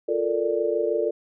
sine chord, Bb major seventh, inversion second, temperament equal, 349.2 / 440 / 466.2 / 587.3 Hz, F4 / A4 / Bb4 / D5, 0 / 0 / 0 / 0 cents, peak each -28 / -25 / -27 / -27 dBFS, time 0.08-1.11 s, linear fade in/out 10 ms, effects none

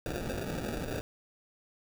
white noise with sample-and-hold, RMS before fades -35 dBFS, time 0.06-1.01 s, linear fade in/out 0 ms, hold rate 1050 Hz, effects none

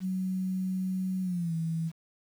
sine tone with pitch glide, 186.8 to 163.56 Hz, F#3 to E3, +17 to -13 cents, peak -28 dBFS, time 0-1.92 s, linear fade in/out 50 ms, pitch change -230 cents, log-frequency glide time 1.22-1.54 s, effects 9-bit

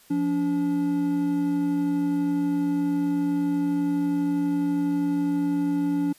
triangle tone pair together, 174.61 / 287 Hz, F3 / D4, 0 / -40 cents, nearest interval major sixth, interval 860 cents, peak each -28 / -20 dBFS, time 0.1-6.13 s, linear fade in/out 10 ms, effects white hiss -55 dBFS RMS until 6.18 s + resampled to 32000 Hz

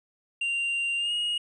triangle tone with pitch glide, 2775 to 2875 Hz, F7 to F7, -12 to +50 cents, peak -24 dBFS, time 0.41-1.38 s, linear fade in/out 5 ms, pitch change +62 cents, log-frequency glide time 0.97-1.13 s, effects resampled to 22050 Hz

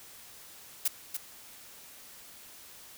blue noise with echo, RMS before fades -27 dBFS, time 0.85-0.88 s, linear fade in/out 5 ms, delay 290 ms, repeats 1, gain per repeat -7 dB, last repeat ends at 1.17 s, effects white hiss -51 dBFS RMS until 2.97 s

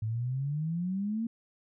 sine exponential sweep, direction up, 106.7 to 233.5 Hz, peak -29 dBFS, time 0.02-1.27 s, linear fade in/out 5 ms, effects none

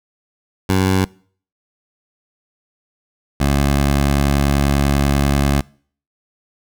15% pulse tone pair in turn, 94.6 / 70.25 Hz, F#2 / C#2, +39 / +24 cents, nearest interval perfect fourth, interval 515 cents, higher first, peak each -7 dBFS, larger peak neither, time 0.69-1.05 / 3.4-5.61 s, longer second, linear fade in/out 5 ms, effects noise-tail reverb RT60 0.5 s tail -24 dB re dry

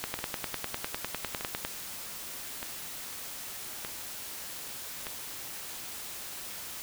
two click trains, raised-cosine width 0.3 ms, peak -20 / -15 dBFS, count 5 / 17, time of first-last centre 0.19-5.068 / 0.04-1.65 s, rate 0.82 / 9.94 Hz, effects white hiss -41 dBFS RMS until 6.82 s

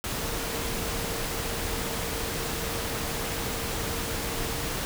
sine tone in noise, 460.1 Hz, A#4, 23 cents flat, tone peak -39 dBFS, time 0.17-4.74 s, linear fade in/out 0 ms, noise pink, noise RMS -31 dBFS, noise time 0.04-4.85 s, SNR -11 dB, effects none

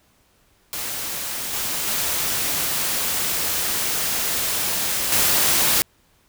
white noise with level steps, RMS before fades -28 / -25 / -23 / -18 dBFS, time 0.73-5.82 s, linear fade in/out 0 ms, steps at 1.53 / 1.87 / 5.12 s, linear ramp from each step 2 ms, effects pink hiss -60 dBFS RMS until 6.28 s

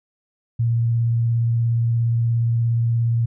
sine tone with vibrato, 116.54 Hz, A#2, in tune, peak -16 dBFS, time 0.59-3.26 s, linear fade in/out 10 ms, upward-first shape square, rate 17 Hz, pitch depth 12 cents each way, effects none

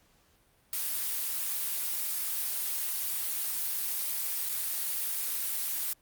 blue noise with dropouts, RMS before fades -32 dBFS, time 0.73-5.93 s, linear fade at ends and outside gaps 1 ms, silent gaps 4.489-4.493 s, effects pink hiss -66 dBFS RMS until 6.01 s + Opus 48 kbps

